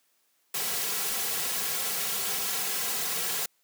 white noise with comb filter, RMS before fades -30 dBFS, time 0.54-3.46 s, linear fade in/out 5 ms, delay 3.3 ms, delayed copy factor -0.75, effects white hiss -70 dBFS RMS until 3.63 s + high-pass 200 Hz 12 dB/octave

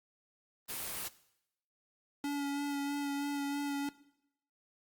white noise, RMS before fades -39 dBFS, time 0.68-1.09 s, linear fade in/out 20 ms
square tone with vibrato, 284.2 Hz, C#4, 43 cents sharp, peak -34 dBFS, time 2.24-3.89 s, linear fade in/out 2 ms, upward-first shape sine, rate 3.1 Hz, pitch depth 16 cents each way
effects noise-tail reverb RT60 0.8 s tail -19 dB re dry + Opus 32 kbps

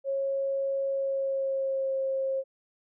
sine tone with pitch glide, 546 to 535.4 Hz, C#5 to C5, -26 to +40 cents, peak -26 dBFS, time 0.04-2.44 s, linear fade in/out 50 ms, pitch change -34 cents, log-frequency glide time 0.89-1.95 s, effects none

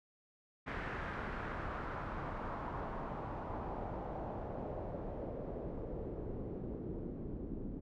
pink noise with low-pass filter sweep, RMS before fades -42 dBFS, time 0.66-7.81 s, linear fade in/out 20 ms, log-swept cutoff 1800 to 300 Hz, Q 2, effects none

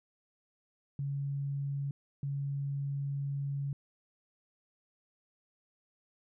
sine tone bursts at uneven times, 140.1 Hz, C#3, 19 cents sharp, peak -32 dBFS, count 2, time 0.99-1.91 / 2.23-3.73 s, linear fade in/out 2 ms, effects none

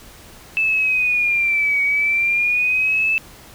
sine linear two-way sweep, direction down then up, 2637 to 2249 to 2637 Hz, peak -15 dBFS, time 0.57-3.18 s, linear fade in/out 0 ms, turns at 1.82 s, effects pink hiss -43 dBFS RMS until 3.54 s

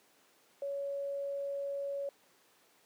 sine tone, 560 Hz, C#5, 18 cents sharp, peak -34 dBFS, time 0.62-2.09 s, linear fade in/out 2 ms, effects pink hiss -66 dBFS RMS until 2.85 s + high-pass 300 Hz 12 dB/octave

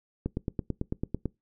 click train, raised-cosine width 3 ms, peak -16 dBFS, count 10, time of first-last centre 0.26-1.257 s, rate 9.03 Hz, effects noise-tail reverb RT60 0.2 s tail -23 dB re dry

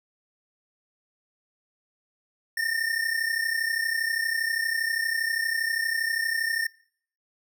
square tone pair together, 1800 / 1832.5 Hz, A6 / A#6, +39 / -30 cents, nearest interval unison, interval 31 cents, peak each -28 / -29 dBFS, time 2.57-6.67 s, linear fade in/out 5 ms, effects noise-tail reverb RT60 0.6 s tail -24 dB re dry

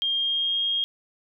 sine tone with pitch glide, 3214 to 3246 Hz, G7 to G#7, +43 to -40 cents, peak -22 dBFS, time 0.02-0.84 s, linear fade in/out 0 ms, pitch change +17 cents, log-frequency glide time 0.15-0.6 s, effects none

